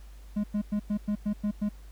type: tone bursts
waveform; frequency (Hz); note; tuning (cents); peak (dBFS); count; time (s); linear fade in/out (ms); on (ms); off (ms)
triangle; 207.7; G#3; 0; -23; 8; 0.36-1.692; 10; 79; 100
effects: added 50 Hz sine -44 dBFS peak until 1.91 s + pink hiss -60 dBFS RMS until 1.91 s